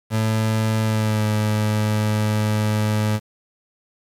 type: tone with pitch glide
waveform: 30% pulse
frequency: 110 to 106.87 Hz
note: A2 to A2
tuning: 0 to -50 cents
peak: -15 dBFS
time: 0.1-3.2 s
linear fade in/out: 50 ms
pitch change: -50 cents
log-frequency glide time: 0.83-1.26 s
effects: resampled to 32000 Hz + 7-bit